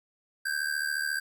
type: ring-modulated tone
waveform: square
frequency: 1580 Hz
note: G6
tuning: 13 cents sharp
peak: -26 dBFS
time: 0.45-1.2 s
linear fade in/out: 10 ms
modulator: 37.1 Hz
effects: 11-bit